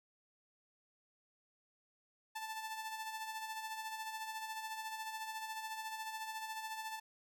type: tone with tremolo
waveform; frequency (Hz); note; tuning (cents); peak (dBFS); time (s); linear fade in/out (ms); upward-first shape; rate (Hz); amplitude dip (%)
sawtooth; 880; A5; 0; -36; 2.35-7; 10; sine; 14; 50
effects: none